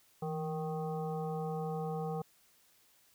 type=harmonic tone with a mistuned harmonic; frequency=155.56 Hz; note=D#3; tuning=in tune; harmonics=1 / 3 / 5 / 7 / 8; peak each=-37 / -39 / -41 / -51 / -52 dBFS; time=0.22-2.22 s; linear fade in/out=5 ms; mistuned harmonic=1; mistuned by=+85 cents; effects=white hiss -67 dBFS RMS until 3.14 s